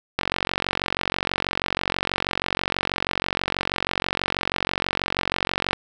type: click train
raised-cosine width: 0.3 ms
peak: -5 dBFS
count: 257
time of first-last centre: 0.19-5.731 s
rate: 46.2 Hz
effects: none